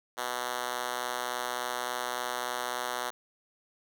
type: tone with high-pass filter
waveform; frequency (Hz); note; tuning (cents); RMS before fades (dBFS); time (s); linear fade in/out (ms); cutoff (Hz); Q
5% pulse; 123.47; B2; 0; -34; 0.17-3.11; 20; 550; 0.66
effects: none